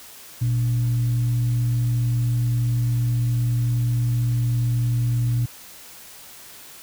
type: tone with frequency modulation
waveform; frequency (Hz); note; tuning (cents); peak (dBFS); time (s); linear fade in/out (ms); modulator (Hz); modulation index
sine; 119.8; A#2; +48; -18; 0.41-5.46; 10; 170; 0.2
effects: white hiss -43 dBFS RMS until 6.82 s